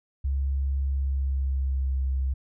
sine tone with pitch glide, 68.3 to 66.24 Hz, C#2 to C2, -25 to +22 cents, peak -23 dBFS, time 0.24-2.34 s, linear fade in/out 10 ms, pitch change -53 cents, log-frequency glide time 0.87-2.01 s, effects none

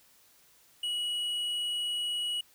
sine tone with tanh clipping, 2918 Hz, F#7, 25 cents flat, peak -31 dBFS, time 0.83-2.41 s, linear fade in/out 5 ms, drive 7 dB, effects white hiss -62 dBFS RMS until 2.54 s

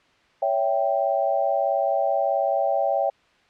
sine chord, C# diminished, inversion none, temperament equal with one note detuned, 560.8 / 659.3 / 784 Hz, C#5 / E5 / G5, +20 / 0 / 0 cents, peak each -24 / -24 / -24 dBFS, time 0.42-3.1 s, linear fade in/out 5 ms, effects white hiss -59 dBFS RMS until 3.49 s + low-pass 3000 Hz 12 dB/octave

